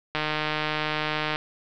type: click train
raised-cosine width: 0.3 ms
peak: -10 dBFS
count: 186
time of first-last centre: 0.15-1.359 s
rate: 153 Hz
effects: low-pass 5000 Hz 12 dB/octave